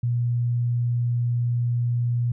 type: tone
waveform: sine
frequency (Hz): 120.2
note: B2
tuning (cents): -46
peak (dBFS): -20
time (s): 0.03-2.32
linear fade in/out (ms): 5
effects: none